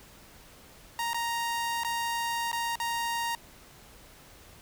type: tone with dropouts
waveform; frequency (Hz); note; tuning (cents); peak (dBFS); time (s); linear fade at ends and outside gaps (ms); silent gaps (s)
sawtooth; 933; A#5; +1; -25; 0.99-3.35; 1; 1.133-1.144 / 1.835-1.847 / 2.516-2.529 / 2.756-2.8
effects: pink hiss -53 dBFS RMS until 4.61 s